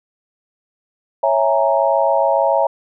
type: chord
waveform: sine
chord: A# half-diminished seventh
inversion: first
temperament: equal with one note detuned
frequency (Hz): 552.4 / 659.3 / 830.6 / 932.3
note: C#5 / E5 / G#5 / A#5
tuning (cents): -6 / 0 / 0 / 0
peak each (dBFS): -17 / -17 / -20 / -19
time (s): 1.23-2.67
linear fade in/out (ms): 5
effects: none